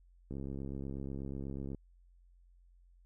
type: click train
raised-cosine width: 3 ms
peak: -29 dBFS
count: 99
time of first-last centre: 0.31-1.747 s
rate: 68.2 Hz
effects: added 44 Hz sine -60 dBFS peak until 3.05 s